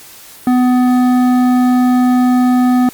sine tone with hard clipping, 250 Hz, B3, 21 cents sharp, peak -10 dBFS, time 0.47-2.89 s, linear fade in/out 2 ms, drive 11 dB, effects white hiss -37 dBFS RMS until 2.93 s + Opus 48 kbps

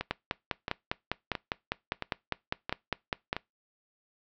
two click trains, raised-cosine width 0.3 ms, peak -12 / -16 dBFS, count 17 / 6, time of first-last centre 0.11-3.329 / 0.01-3.366 s, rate 4.97 / 1.49 Hz, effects noise-tail reverb RT60 0.2 s tail -23 dB re dry + low-pass 5000 Hz 12 dB/octave

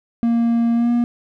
triangle tone with pitch glide, 233.1 to 238.7 Hz, A#3 to A#3, 0 to +41 cents, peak -12 dBFS, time 0.23-1.04 s, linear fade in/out 0 ms, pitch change +41 cents, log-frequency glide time 0.74-0.91 s, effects none

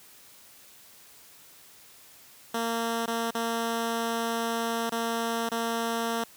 10% pulse tone with dropouts, 230 Hz, A#3, 23 cents flat, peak -19 dBFS, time 2.54-6.24 s, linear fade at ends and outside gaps 5 ms, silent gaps 3.06-3.077 / 3.308-3.348 / 4.897-4.92 / 5.491-5.516 s, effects white hiss -53 dBFS RMS until 6.36 s + high-pass 60 Hz 12 dB/octave

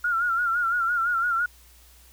sine tone with vibrato, 1396.9 Hz, F6, in tune, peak -21 dBFS, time 0.04-1.46 s, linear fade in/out 5 ms, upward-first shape sine, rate 5.9 Hz, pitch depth 75 cents each way, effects added 60 Hz sine -53 dBFS peak until 2.12 s + white hiss -55 dBFS RMS until 2.12 s

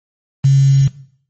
sine tone with quantisation, 136.7 Hz, C#3, 24 cents flat, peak -6 dBFS, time 0.44-0.88 s, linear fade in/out 10 ms, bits 5, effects noise-tail reverb RT60 0.6 s tail -18 dB re dry + MP3 32 kbps

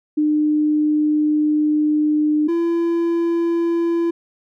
sine / triangle tone pair in turn, 302.2 / 337.5 Hz, D4 / E4, +50 / +41 cents, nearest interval major second, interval 191 cents, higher second, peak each -14 dBFS, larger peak neither, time 0.17-2.48 / 2.48-4.11 s, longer first, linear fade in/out 10 ms, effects none

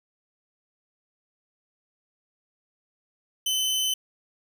sawtooth tone, 3044 Hz, F#7, 48 cents sharp, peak -20 dBFS, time 3.46-3.94 s, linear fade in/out 5 ms, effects none

